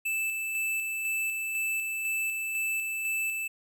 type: tone with tremolo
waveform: square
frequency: 2637 Hz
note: E7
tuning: in tune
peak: -28 dBFS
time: 0.05-3.48 s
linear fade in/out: 10 ms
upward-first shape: square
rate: 2 Hz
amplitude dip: 30%
effects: none